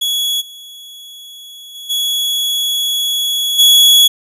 40% pulse tone with level steps, 3366 Hz, G#7, 23 cents sharp, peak -13 / -31 / -27 / -13 / -4 dBFS, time 0.01-4.08 s, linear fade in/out 10 ms, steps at 0.4 / 1.74 / 1.89 / 3.58 s, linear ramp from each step 20 ms, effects none

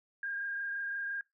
sine tone with frequency modulation, 1612 Hz, G6, 48 cents sharp, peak -34 dBFS, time 0.23-1.21 s, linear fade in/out 2 ms, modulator 25.8 Hz, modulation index 0.96, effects noise-tail reverb RT60 0.2 s tail -23 dB re dry

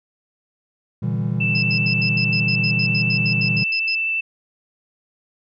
triangle chord, E half-diminished seventh, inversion second, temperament just, 118.67 / 148.33 / 164.81 / 197.78 Hz, Bb2 / D3 / E3 / G3, +31 / +18 / 0 / +16 cents, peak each -21 / -25 / -24 / -24 dBFS, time 1.02-3.64 s, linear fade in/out 10 ms
sine tone with vibrato, 2655 Hz, E7, 12 cents sharp, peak -19 dBFS, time 1.4-4.21 s, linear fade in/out 10 ms, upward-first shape triangle, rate 12 Hz, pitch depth 10 cents each way
sine tone bursts, 5100 Hz, D#8, 42 cents sharp, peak -23 dBFS, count 16, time 1.55-3.952 s, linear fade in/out 5 ms, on 77 ms, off 78 ms
effects none

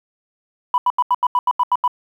sine tone bursts, 987.8 Hz, B5, in tune, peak -11 dBFS, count 10, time 0.74-1.878 s, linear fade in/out 2 ms, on 40 ms, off 82 ms, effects tanh soft clip ceiling -9 dBFS + 8-bit

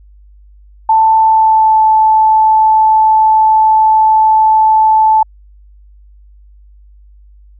sine tone with pitch glide, 884 to 873.3 Hz, A5 to A5, +8 to -13 cents, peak -5 dBFS, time 0.89-5.23 s, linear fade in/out 5 ms, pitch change -21 cents, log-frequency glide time 1.19-1.83 s, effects added 50 Hz sine -38 dBFS peak until 7.59 s

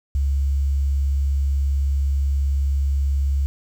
sine tone, 69.3 Hz, C#2, in tune, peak -17 dBFS, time 0.15-3.46 s, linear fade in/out 0 ms, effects 8-bit

